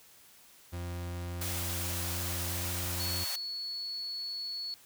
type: tone with pitch glide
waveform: 40% pulse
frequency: 87.31 to 88.02 Hz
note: F2 to F2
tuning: 0 to +14 cents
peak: -35 dBFS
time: 0.72-3.25 s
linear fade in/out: 20 ms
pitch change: +14 cents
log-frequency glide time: 1.82-3.12 s
type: high-pass noise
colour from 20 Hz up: white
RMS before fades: -37 dBFS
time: 1.41-3.36 s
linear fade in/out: 5 ms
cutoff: 540 Hz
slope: 96 dB/octave
type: tone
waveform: sine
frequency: 4398 Hz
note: C#8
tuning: 14 cents flat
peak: -35 dBFS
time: 3-4.74 s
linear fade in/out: 0 ms
effects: white hiss -58 dBFS RMS until 4.85 s